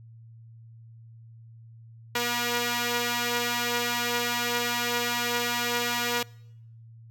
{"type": "tone pair together", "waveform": "5% pulse", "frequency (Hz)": [240.4, 478.3], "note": ["B3", "A#4"], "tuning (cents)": [-46, 44], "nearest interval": "octave", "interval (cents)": 1190, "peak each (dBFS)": -17, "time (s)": [2.15, 6.23], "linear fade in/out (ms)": 5, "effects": ["noise-tail reverb RT60 0.8 s tail -25 dB re dry", "added 114 Hz sine -46 dBFS peak until 7.1 s"]}